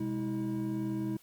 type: tone cluster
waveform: triangle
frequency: 127 / 205.3 / 321.9 Hz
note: B2 / G#3 / E4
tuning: +49 / -20 / -41 cents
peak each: -36 / -34 / -32 dBFS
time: 0-1.17 s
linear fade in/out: 5 ms
effects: white hiss -62 dBFS RMS until 1.22 s + Opus 48 kbps